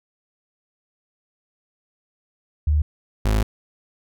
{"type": "tone pair in turn", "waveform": ["sine", "35% pulse"], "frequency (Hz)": [75.2, 53.17], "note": ["D2", "G#1"], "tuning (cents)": [42, 41], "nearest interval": "tritone", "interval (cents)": 601, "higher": "first", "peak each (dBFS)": -15, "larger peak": "neither", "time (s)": [[2.67, 2.82], [3.25, 3.43]], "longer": "second", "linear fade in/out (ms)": 5, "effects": []}